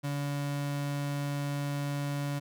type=tone; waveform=35% pulse; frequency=143 Hz; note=D3; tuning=46 cents flat; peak=-29 dBFS; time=0.03-2.4 s; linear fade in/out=20 ms; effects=none